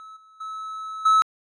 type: tone with level steps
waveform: triangle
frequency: 1297 Hz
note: E6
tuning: 28 cents flat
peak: -38 / -48 / -29 / -12 dBFS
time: 0-1.22 s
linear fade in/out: 0 ms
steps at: 0.16 / 0.4 / 1.05 s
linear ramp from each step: 10 ms
effects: resampled to 24000 Hz